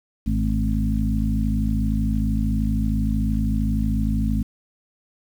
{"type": "harmonic tone with a mistuned harmonic", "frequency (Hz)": 53, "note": "G#1", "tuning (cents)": 36, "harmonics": [1, 2, 3, 4, 5], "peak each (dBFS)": [-22, -27, -29, -24, -29], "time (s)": [0.26, 4.43], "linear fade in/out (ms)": 10, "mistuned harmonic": 4, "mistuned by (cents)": 34, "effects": ["8-bit"]}